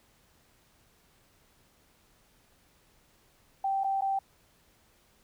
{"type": "tone with dropouts", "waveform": "sine", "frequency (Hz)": 780, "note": "G5", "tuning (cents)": -9, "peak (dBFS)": -26, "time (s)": [3.64, 4.19], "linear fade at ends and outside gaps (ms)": 5, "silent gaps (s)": [[3.837, 3.843], [4.01, 4.019]], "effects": ["pink hiss -65 dBFS RMS until 5.23 s"]}